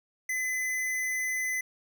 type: tone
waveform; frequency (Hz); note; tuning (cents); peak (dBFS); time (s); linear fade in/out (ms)
square; 2022; B6; +40; -29; 0.29-1.61; 5
effects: none